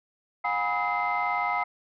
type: tone cluster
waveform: sine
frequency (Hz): 717 / 815 / 979 / 1275 / 2077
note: F5 / G#5 / B5 / D#6 / C7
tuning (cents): +45 / -33 / -15 / +42 / -13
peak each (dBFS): -30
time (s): 0.44-1.64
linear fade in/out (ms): 10
effects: tanh soft clip ceiling -17 dBFS